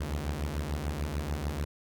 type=beating tone pair; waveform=sawtooth; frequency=69.8 / 76.6 Hz; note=C#2 / D#2; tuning=+13 / -27 cents; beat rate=6.8 Hz; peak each=-30 dBFS; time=0-1.65 s; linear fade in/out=10 ms; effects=none